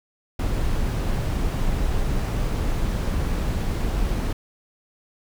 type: noise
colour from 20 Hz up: brown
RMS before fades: -23 dBFS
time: 0.39-4.33 s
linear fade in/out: 5 ms
effects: none